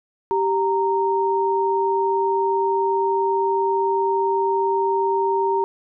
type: tone pair together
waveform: sine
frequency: 390 / 927.6 Hz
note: G4 / A#5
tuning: -9 / -9 cents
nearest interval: octave + minor third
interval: 1500 cents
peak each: -20 / -20 dBFS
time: 0.31-5.64 s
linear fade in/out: 0 ms
effects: none